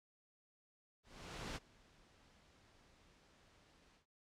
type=noise with ADSR envelope; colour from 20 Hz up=pink; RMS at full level=-44 dBFS; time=1.03-4.06 s; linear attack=530 ms; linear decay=30 ms; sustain=-24 dB; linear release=110 ms; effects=low-pass 6000 Hz 12 dB/octave